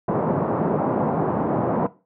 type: band-pass noise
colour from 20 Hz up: pink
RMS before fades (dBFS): -22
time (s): 0.08-1.87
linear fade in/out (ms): 5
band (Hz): 140 to 1000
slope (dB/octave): 24
effects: noise-tail reverb RT60 0.3 s tail -18 dB re dry